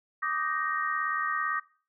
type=chord; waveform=sine; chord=Eb major seventh; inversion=third; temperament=just; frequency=1166.7 / 1244.5 / 1555.6 / 1866.8 Hz; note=D6 / Eb6 / G6 / Bb6; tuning=-12 / 0 / -14 / +2 cents; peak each=-33 / -32 / -37 / -32 dBFS; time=0.22-1.6 s; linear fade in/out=10 ms; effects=noise-tail reverb RT60 0.4 s tail -20 dB re dry